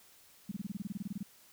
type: tone bursts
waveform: sine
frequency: 199.2 Hz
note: G3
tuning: 28 cents sharp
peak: -34 dBFS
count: 15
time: 0.49-1.23 s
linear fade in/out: 5 ms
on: 26 ms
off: 25 ms
effects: white hiss -61 dBFS RMS until 1.52 s